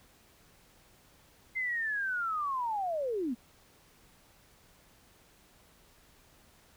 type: linear sweep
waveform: sine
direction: down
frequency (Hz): 2093 to 220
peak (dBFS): -30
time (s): 1.55-3.35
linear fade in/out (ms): 20
effects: pink hiss -62 dBFS RMS until 6.76 s